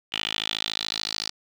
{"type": "tone with band-pass filter sweep", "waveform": "10% pulse", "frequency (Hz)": 53.7, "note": "A1", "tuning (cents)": -41, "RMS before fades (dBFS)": -30, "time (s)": [0.12, 1.3], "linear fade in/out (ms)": 10, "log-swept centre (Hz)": [3000, 4700], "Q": 5, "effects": []}